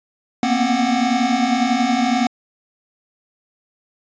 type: tone cluster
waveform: square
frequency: 232.7 / 242.7 / 264.5 / 739 Hz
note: A#3 / B3 / C4 / F#5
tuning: -3 / -30 / +19 / -2 cents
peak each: -22 dBFS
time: 0.43-2.27 s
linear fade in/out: 2 ms
effects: resampled to 16000 Hz